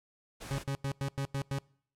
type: noise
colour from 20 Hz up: pink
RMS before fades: -44 dBFS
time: 0.4-0.64 s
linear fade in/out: 20 ms
type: tone bursts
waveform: 40% pulse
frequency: 138 Hz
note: C#3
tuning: 7 cents flat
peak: -30 dBFS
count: 7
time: 0.51-1.585 s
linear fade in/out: 0 ms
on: 73 ms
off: 94 ms
effects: noise-tail reverb RT60 0.6 s tail -25 dB re dry + low-pass 11000 Hz 12 dB/octave